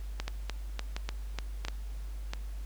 two click trains, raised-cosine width 0.2 ms, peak -17 / -18 dBFS, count 6 / 4, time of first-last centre 0.2-1.684 / 0.28-2.335 s, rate 3.37 / 1.46 Hz, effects added 50 Hz sine -36 dBFS peak until 2.65 s + pink hiss -57 dBFS RMS until 2.65 s

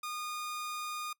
sawtooth tone, 1223 Hz, D#6, 30 cents flat, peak -33 dBFS, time 0.03-1.13 s, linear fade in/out 5 ms, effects noise-tail reverb RT60 0.1 s tail -22 dB re dry

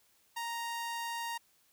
sawtooth tone, 932.3 Hz, A#5, in tune, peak -32 dBFS, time 0.36-1.38 s, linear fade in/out 10 ms, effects white hiss -69 dBFS RMS until 1.72 s

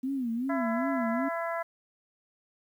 sine tone with vibrato, 250.6 Hz, B3, 25 cents sharp, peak -28 dBFS, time 0.03-1.29 s, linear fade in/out 10 ms, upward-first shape sine, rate 2.6 Hz, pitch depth 170 cents each way
harmonic tone, 335.2 Hz, E4, 29 cents sharp, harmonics 2 / 3 / 4 / 5 / 6, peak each -32 / -36 / -38 / -40 / -42 dBFS, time 0.49-1.63 s, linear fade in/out 10 ms
effects 10-bit

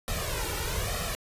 pink noise with flanger, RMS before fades -31 dBFS, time 0.08-1.15 s, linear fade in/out 0 ms, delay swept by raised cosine 1.6 to 2.19 ms, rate 1.1 Hz, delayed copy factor +0.85, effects resampled to 32000 Hz

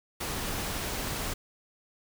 pink noise with amplitude modulation, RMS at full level -32 dBFS, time 0.2-1.34 s, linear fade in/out 10 ms, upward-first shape sine, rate 273 Hz, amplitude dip 30%, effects none

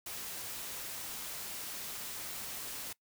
white noise, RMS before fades -42 dBFS, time 0.06-2.93 s, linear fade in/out 5 ms, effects noise-tail reverb RT60 0.1 s tail -21 dB re dry

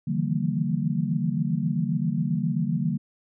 sine tone cluster, 143.3 / 159.7 / 167.2 / 190.9 / 229.3 Hz, D3 / D#3 / E3 / G3 / A#3, -42 / +45 / +25 / -46 / -28 cents, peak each -29 dBFS, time 0.07-2.98 s, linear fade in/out 10 ms, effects none

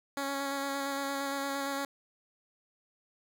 10% pulse tone with vibrato, 277.2 Hz, C#4, in tune, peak -24 dBFS, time 0.17-1.85 s, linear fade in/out 2 ms, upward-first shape square, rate 8.7 Hz, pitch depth 13 cents each way, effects none

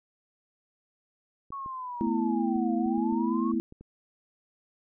clicks, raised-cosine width 3 ms, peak -34 dBFS, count 10, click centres 1.505 / 1.661 / 2.07 / 2.561 / 2.862 / 2.979 / 3.125 / 3.54 / 3.724 / 3.81 s
sine linear two-way sweep, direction down then up, 1117 to 694 to 1117 Hz, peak -34 dBFS, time 1.52-3.52 s, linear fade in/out 5 ms, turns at 2.76 s
sine chord, A suspended second, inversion none, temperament just, 220 / 247.5 / 330 Hz, A3 / B3 / E4, 0 / +4 / +2 cents, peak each -29 dBFS, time 2.01-3.6 s, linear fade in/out 0 ms
effects none

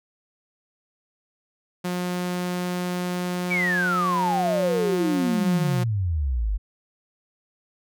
sawtooth tone, 179 Hz, F3, 43 cents sharp, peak -21 dBFS, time 1.84-5.84 s, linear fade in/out 10 ms
sine exponential sweep, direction down, 2349 to 46.25 Hz, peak -21 dBFS, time 3.5-6.58 s, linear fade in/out 20 ms
effects none

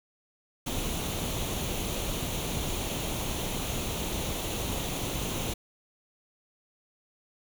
pink noise with comb filter, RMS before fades -32 dBFS, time 0.66-5.54 s, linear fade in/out 10 ms, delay 0.3 ms, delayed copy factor +0.55, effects none

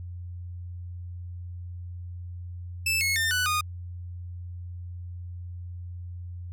sawtooth tone with pitch steps, 2637 / 2179 / 1801.1 / 1488.5 / 1230.2 Hz, E7 / C#7 / A6 / F#6 / D#6, 0 / -30 / +40 / +10 / -20 cents, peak -20 dBFS, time 2.86-3.61 s, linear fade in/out 5 ms, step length 150 ms, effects added 88 Hz sine -35 dBFS peak until 6.52 s

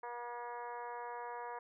harmonic tone, 240 Hz, B3, 49 cents flat, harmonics 2 / 3 / 4 / 5 / 6 / 7 / 8 / 9, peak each -48 / -49 / -44 / -53 / -58 / -54 / -61 / -62 dBFS, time 0.03-1.59 s, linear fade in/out 5 ms, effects none

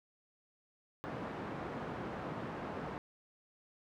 pink band-pass noise, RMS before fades -42 dBFS, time 1.04-2.98 s, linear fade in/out 0 ms, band 140 to 1300 Hz, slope 12 dB/octave, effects none

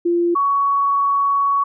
sine tone pair in turn, 345 / 1120.3 Hz, F4 / C#6, -21 / +18 cents, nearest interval octave + minor sixth, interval 2039 cents, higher second, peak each -14 dBFS, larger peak neither, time 0.05-0.35 / 0.35-1.64 s, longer second, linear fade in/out 10 ms, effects none

